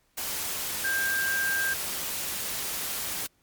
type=tone in noise; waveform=sine; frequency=1590 Hz; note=G6; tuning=24 cents sharp; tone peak=-25 dBFS; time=0.84-1.74 s; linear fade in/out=10 ms; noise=white; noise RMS=-32 dBFS; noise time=0.17-3.27 s; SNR=+4 dB; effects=pink hiss -68 dBFS RMS until 3.42 s + MP3 96 kbps